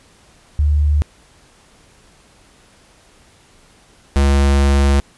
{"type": "tone pair in turn", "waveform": ["sine", "square"], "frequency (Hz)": [73.9, 69.6], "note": ["D2", "C#2"], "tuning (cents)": [11, 8], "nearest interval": "minor second", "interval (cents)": 103, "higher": "first", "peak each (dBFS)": -11, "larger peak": "neither", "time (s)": [[0.59, 1.02], [4.16, 5]], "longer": "second", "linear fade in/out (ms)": 0, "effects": ["pink hiss -50 dBFS RMS until 5.17 s", "resampled to 24000 Hz"]}